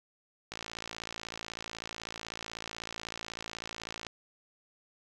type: click train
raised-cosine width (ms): 0.2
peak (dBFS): -21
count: 200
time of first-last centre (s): 0.52-4.067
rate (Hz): 56.1
effects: none